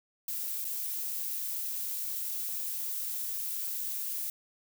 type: noise with dropouts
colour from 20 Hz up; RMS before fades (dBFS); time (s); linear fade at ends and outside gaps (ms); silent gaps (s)
violet; -35; 0.28-4.3; 1; 0.645-0.651
effects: none